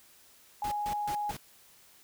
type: tone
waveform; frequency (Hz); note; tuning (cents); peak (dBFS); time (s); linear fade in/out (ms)
sine; 830.6; G#5; 0; -30; 0.62-1.31; 2
type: noise bursts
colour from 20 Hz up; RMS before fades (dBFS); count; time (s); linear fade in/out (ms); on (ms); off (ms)
pink; -41; 4; 0.64-1.368; 2; 77; 140
effects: white hiss -59 dBFS RMS until 2.03 s